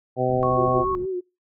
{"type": "harmonic tone", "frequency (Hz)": 127.3, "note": "C3", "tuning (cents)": -47, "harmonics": [1, 2, 3, 4, 5, 6], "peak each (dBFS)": [-27, -29, -26, -25, -26, -26], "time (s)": [0.16, 0.85], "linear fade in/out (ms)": 50}
{"type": "low-pass noise", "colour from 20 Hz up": "pink", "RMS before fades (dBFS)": -38, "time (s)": [0.28, 1.06], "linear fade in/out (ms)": 5, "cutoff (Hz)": 250, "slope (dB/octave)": 12}
{"type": "tone", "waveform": "sine", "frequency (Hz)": 1102, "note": "C#6", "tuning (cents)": -11, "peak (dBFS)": -23, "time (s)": [0.43, 0.95], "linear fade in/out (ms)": 0}
{"type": "tone with vibrato", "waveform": "sine", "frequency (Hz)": 370, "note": "F#4", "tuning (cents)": 0, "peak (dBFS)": -24, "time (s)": [0.48, 1.21], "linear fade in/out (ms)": 20, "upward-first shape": "sine", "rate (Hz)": 5.4, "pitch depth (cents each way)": 56}
{"effects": ["noise-tail reverb RT60 0.3 s tail -26 dB re dry"]}